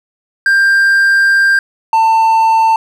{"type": "tone pair in turn", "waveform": "triangle", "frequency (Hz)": [1589, 894.6], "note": ["G6", "A5"], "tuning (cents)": [23, 28], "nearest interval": "minor seventh", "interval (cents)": 995, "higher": "first", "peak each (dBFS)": -5, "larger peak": "neither", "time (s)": [[0.46, 1.59], [1.93, 2.76]], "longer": "first", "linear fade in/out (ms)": 2, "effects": []}